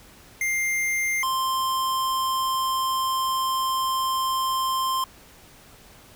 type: tone pair in turn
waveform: square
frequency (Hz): 2100 / 1050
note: C7 / C6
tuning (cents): +6 / +6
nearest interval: octave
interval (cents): 1200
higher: first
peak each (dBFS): -23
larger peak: neither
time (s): 0.41-1.23 / 1.23-5.04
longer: second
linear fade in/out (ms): 2
effects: pink hiss -50 dBFS RMS until 6.15 s